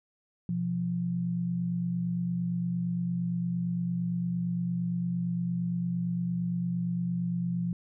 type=tone pair together; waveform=sine; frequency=125.87 / 174.61 Hz; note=B2 / F3; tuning=+33 / 0 cents; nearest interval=tritone; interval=567 cents; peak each=-35 / -28 dBFS; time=0.49-7.73 s; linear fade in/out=2 ms; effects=none